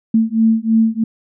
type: beating tone pair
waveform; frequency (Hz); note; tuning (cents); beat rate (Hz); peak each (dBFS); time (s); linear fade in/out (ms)
sine; 222.2 / 225.3; A3 / A3; +17 / +41; 3.1; -14; 0.14-1.04; 5
effects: none